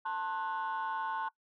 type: chord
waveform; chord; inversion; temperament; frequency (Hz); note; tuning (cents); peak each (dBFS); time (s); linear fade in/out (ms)
sine; F# diminished; first; just; 888 / 1065.6 / 1480; A5 / C6 / F#6; +16 / +31 / 0; -34 / -36 / -39; 0.05-1.29; 10
effects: noise-tail reverb RT60 0.1 s tail -21 dB re dry + tanh soft clip ceiling -28 dBFS